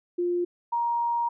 sine tone pair in turn, 351.5 / 941.7 Hz, F4 / A#5, +11 / +17 cents, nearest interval octave + perfect fourth, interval 1706 cents, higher second, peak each -23 dBFS, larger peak neither, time 0.18-0.45 / 0.72-1.29 s, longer second, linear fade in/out 10 ms, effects none

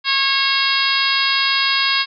harmonic tone, 546 Hz, C#5, 26 cents flat, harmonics 2 / 3 / 4 / 5 / 6 / 7 / 8 / 9, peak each -23 / -23 / -23 / -23 / -23 / -23 / -23 / -23 dBFS, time 0.04-2.06 s, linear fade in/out 50 ms, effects none

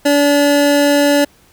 square tone pair together, 287.5 / 575 Hz, D4 / D5, -37 / -37 cents, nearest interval octave, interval 1200 cents, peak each -13 dBFS, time 0.05-1.25 s, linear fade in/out 10 ms, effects pink hiss -50 dBFS RMS until 1.52 s

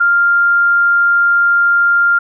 sine tone, 1396.9 Hz, F6, in tune, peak -8 dBFS, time 0-2.19 s, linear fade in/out 10 ms, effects none

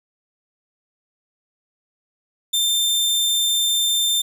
sawtooth tone, 3585 Hz, A7, 32 cents sharp, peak -14 dBFS, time 2.53-4.22 s, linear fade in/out 10 ms, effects none

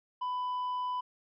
triangle tone with tanh clipping, 997 Hz, B5, 16 cents sharp, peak -32 dBFS, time 0.21-1.01 s, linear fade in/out 10 ms, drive 8 dB, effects none

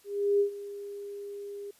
sine tone with ADSR envelope, 404.7 Hz, G#4, 45 cents flat, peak -20 dBFS, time 0.04-1.71 s, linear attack 360 ms, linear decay 100 ms, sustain -17 dB, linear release 6 ms, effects white hiss -62 dBFS RMS until 1.79 s + resampled to 32000 Hz

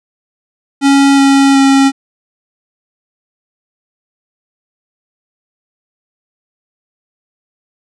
square tone with pitch steps, 277.2 / 274.8 / 272.4 Hz, C#4 / C#4 / C#4, 0 / -15 / -30 cents, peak -6 dBFS, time 0.81-1.92 s, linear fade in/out 50 ms, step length 370 ms, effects resampled to 22050 Hz

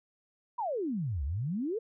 sine exponential two-way sweep, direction down then up, 1012 to 64.5 to 478 Hz, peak -30 dBFS, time 0.58-1.79 s, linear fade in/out 10 ms, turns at 1.24 s, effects none

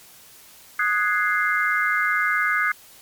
sine chord, Ab dominant seventh, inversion second, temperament equal, 1244.5 / 1480 / 1661.2 / 2093 Hz, Eb6 / Gb6 / Ab6 / C7, 0 / 0 / 0 / 0 cents, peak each -24 dBFS, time 0.79-2.72 s, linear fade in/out 5 ms, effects white hiss -48 dBFS RMS until 3.01 s + MP3 96 kbps

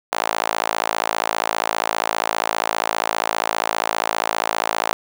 sawtooth tone with high-pass filter, 55 Hz, A1, in tune, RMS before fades -22 dBFS, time 0.12-4.93 s, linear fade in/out 0 ms, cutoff 780 Hz, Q 1.8, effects none

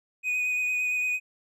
triangle tone with vibrato, 2489 Hz, D#7, in tune, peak -23 dBFS, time 0.23-1.2 s, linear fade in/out 50 ms, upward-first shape sine, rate 8.8 Hz, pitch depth 16 cents each way, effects none

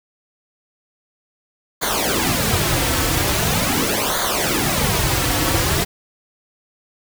pink noise with flanger, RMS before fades -19 dBFS, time 1.81-5.85 s, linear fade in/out 20 ms, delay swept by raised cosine 0.37 to 4.97 ms, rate 0.42 Hz, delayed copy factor -0.8, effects none

